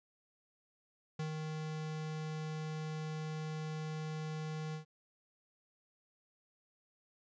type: tone with ADSR envelope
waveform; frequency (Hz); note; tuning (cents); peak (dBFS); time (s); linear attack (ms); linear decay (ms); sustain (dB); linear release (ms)
square; 155.8; D#3; +3; -36; 1.19-4.85; 6; 110; -3; 110
effects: resampled to 16000 Hz + 13-bit